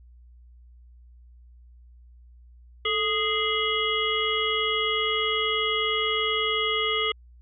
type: harmonic tone with a mistuned harmonic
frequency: 415.3 Hz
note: G#4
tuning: in tune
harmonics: 1 / 3 / 5 / 7 / 8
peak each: -29 / -29 / -29 / -29 / -29 dBFS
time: 2.85-7.12 s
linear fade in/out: 5 ms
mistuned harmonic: 1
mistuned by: +94 cents
effects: added 60 Hz sine -48 dBFS peak until 7.41 s